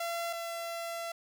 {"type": "tone pair in turn", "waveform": "sawtooth", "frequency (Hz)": [680, 674.9], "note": ["F5", "E5"], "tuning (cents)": [-46, 41], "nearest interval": "unison", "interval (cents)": 13, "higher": "first", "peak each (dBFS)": [-29, -32], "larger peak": "first", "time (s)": [[0, 0.33], [0.33, 1.12]], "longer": "second", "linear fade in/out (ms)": 5, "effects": []}